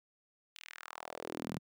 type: tone with high-pass filter sweep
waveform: sawtooth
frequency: 40.74 Hz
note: E1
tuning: 20 cents flat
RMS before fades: -45 dBFS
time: 0.55-1.59 s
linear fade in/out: 10 ms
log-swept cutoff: 3100 to 160 Hz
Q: 2.4
effects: none

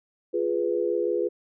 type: chord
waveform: sine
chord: F diminished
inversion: none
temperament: equal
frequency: 349.2 / 415.3 / 493.9 Hz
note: F4 / Ab4 / Cb5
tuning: 0 / 0 / 0 cents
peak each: -27 dBFS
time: 0.33-1.29 s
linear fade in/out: 20 ms
effects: none

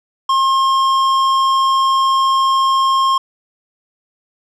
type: tone with tanh clipping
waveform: sine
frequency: 1069 Hz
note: C6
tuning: 37 cents sharp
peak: -13 dBFS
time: 0.29-3.18 s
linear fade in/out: 5 ms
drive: 12 dB
effects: none

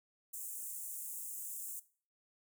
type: high-pass noise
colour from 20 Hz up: pink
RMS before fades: -44 dBFS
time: 0.33-1.8 s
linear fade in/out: 10 ms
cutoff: 7300 Hz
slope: 48 dB/octave
effects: noise-tail reverb RT60 0.4 s tail -17 dB re dry

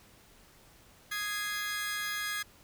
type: chord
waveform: sawtooth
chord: Ab major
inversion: second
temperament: equal with one note detuned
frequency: 1244.5 / 1661.2 / 2077 Hz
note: Eb6 / Ab6 / C7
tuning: 0 / 0 / -13 cents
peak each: -37 / -31 / -36 dBFS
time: 1.11-2.43 s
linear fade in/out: 10 ms
effects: pink hiss -59 dBFS RMS until 2.63 s

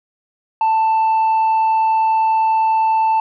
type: tone with tanh clipping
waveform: sine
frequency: 885 Hz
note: A5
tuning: 10 cents sharp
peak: -13 dBFS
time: 0.61-3.2 s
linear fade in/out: 2 ms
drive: 2 dB
effects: none

